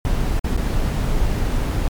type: noise with dropouts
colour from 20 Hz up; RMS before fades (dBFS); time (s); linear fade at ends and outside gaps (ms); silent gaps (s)
brown; -19; 0.05-1.88; 1; 0.394-0.443 / 0.566-0.574
effects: MP3 96 kbps